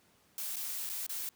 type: noise with dropouts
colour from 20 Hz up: blue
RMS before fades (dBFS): -38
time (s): 0.38-1.29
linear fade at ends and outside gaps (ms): 1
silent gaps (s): 0.559-0.566 / 0.892-0.898 / 1.065-1.094
effects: pink hiss -67 dBFS RMS until 1.35 s + high-pass 100 Hz 12 dB/octave